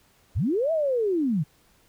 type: linear two-way sweep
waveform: sine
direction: up then down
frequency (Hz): 56.6 to 665 to 134.7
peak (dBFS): -21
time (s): 0.35-1.44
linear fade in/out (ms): 20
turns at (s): 0.72
effects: pink hiss -61 dBFS RMS until 1.88 s